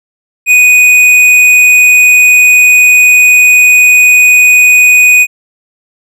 sine tone with tanh clipping, 2484 Hz, D#7, 3 cents flat, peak -3 dBFS, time 0.46-5.27 s, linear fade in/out 50 ms, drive 11 dB, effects none

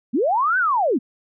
sine linear two-way sweep, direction up then down, 198 to 1557 to 198 Hz, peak -16 dBFS, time 0.13-0.99 s, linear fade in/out 20 ms, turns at 0.58 s, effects none

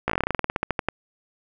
slowing click train, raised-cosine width 0.5 ms, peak -7 dBFS, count 19, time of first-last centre 0.08-0.886 s, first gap 16 ms, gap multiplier 1.11, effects none

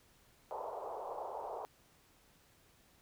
white band-pass noise, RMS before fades -43 dBFS, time 0.51-1.65 s, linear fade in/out 0 ms, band 410 to 1000 Hz, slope 48 dB/octave, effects pink hiss -67 dBFS RMS until 3.01 s

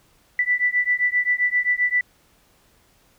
sine beating tone pair, 1972 / 1979.6 Hz, B6 / B6, -3 / +4 cents, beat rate 7.6 Hz, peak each -21 dBFS, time 0.39-2.01 s, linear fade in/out 2 ms, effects pink hiss -59 dBFS RMS until 3.18 s

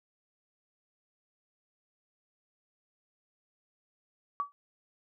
sine tone with exponential decay, 1144 Hz, D6, 46 cents flat, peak -25 dBFS, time 4.4-4.52 s, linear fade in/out 0 ms, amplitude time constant 26 ms, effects none

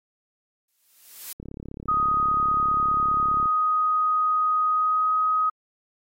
blue noise with exponential growth, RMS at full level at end -33 dBFS, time 0.68-1.33 s, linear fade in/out 5 ms, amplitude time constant 140 ms
click train, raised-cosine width 3 ms, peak -24 dBFS, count 73, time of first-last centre 1.4-3.457 s, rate 35 Hz
sine tone with pitch glide, 1250 to 1259.4 Hz, D#6 to D#6, +8 to +21 cents, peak -19 dBFS, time 1.88-5.5 s, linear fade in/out 10 ms, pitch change +13 cents, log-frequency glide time 4.69-5.12 s
effects AAC 48 kbps

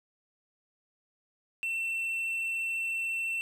triangle tone, 2693 Hz, E7, 36 cents sharp, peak -28 dBFS, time 1.63-3.41 s, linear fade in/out 0 ms, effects none

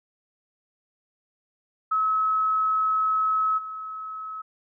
sine tone with level steps, 1288 Hz, E6, 41 cents flat, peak -20 / -32 dBFS, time 1.91-4.42 s, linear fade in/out 10 ms, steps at 3.57 s, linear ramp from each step 20 ms, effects none

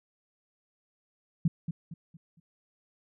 sine tone with echo, 164.81 Hz, E3, in tune, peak -20 dBFS, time 1.45-1.48 s, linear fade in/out 5 ms, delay 230 ms, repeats 4, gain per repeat -9 dB, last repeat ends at 2.4 s, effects none

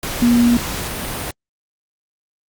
sine tone in noise, 238.9 Hz, A#3, 43 cents sharp, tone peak -10 dBFS, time 0.22-0.57 s, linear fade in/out 2 ms, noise pink, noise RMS -25 dBFS, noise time 0.03-1.31 s, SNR +12 dB, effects Opus 48 kbps

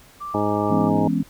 sine tone with tremolo, 1174.7 Hz, D6, in tune, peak -28 dBFS, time 0.2-0.9 s, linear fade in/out 20 ms, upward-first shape triangle, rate 2.4 Hz, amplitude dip 25%
harmonic tone, 103.83 Hz, G#2, in tune, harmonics 1 / 2 / 3 / 4 / 5 / 6 / 8 / 9, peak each -29 / -27 / -25 / -27 / -31 / -27 / -26 / -31 dBFS, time 0.34-1.08 s, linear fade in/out 5 ms
sine chord, C# minor seventh, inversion first, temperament just, 166.31 / 207.9 / 249.5 / 277.2 Hz, E3 / G#3 / B3 / C#4, +16 / +2 / +18 / 0 cents, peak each -24 dBFS, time 0.7-1.23 s, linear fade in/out 5 ms
effects pink hiss -50 dBFS RMS until 1.29 s

